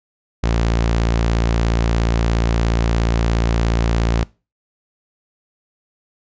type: tone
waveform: sawtooth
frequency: 57 Hz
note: A#1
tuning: 38 cents flat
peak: -11 dBFS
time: 0.43-4.24 s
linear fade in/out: 10 ms
effects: noise-tail reverb RT60 0.3 s tail -23 dB re dry + resampled to 16000 Hz